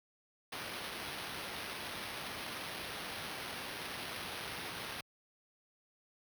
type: noise with sample-and-hold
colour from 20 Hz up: white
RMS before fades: -43 dBFS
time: 0.52-5.01 s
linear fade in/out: 5 ms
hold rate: 7350 Hz
effects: high-pass 60 Hz 12 dB/octave